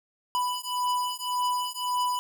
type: beating tone pair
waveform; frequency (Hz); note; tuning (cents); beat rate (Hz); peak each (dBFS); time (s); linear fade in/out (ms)
square; 990 / 991.8; B5 / B5; +4 / +7; 1.8; -30; 0.35-2.19; 0
effects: none